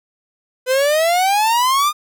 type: exponential sweep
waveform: 45% pulse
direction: up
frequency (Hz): 501 to 1231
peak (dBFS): -13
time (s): 0.66-1.93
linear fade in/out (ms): 50
effects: none